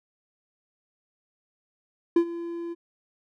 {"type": "tone with ADSR envelope", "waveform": "triangle", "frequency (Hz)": 340, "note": "F4", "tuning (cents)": -46, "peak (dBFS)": -12, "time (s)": [2.16, 2.75], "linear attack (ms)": 5, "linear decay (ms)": 78, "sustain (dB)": -17, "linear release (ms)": 29, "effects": []}